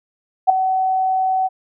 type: tone with ADSR envelope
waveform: sine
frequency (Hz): 755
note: F#5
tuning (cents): +35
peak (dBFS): -4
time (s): 0.47-1.49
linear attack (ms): 27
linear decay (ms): 5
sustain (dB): -11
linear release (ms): 30
effects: none